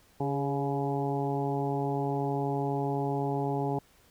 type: harmonic tone with a mistuned harmonic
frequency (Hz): 140.6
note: C#3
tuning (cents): +25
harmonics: 1 / 2 / 3 / 4 / 5 / 6 / 7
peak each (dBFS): -32 / -34 / -33 / -42 / -37 / -35 / -47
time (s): 0.2-3.79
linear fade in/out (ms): 5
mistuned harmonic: 3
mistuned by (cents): -33
effects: pink hiss -62 dBFS RMS until 4.1 s